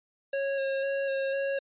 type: tone with vibrato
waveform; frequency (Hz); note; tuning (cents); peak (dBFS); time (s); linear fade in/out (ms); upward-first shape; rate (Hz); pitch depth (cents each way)
square; 546; C#5; -26; -28; 0.33-1.59; 5; square; 2; 14
effects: resampled to 8000 Hz